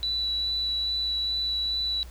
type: tone with vibrato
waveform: sine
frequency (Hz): 3951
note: B7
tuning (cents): 0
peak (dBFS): -25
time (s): 0.03-2.03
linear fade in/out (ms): 0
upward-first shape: sine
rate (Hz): 2.4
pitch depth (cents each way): 9
effects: added 60 Hz sine -40 dBFS peak until 2.1 s + pink hiss -52 dBFS RMS until 2.1 s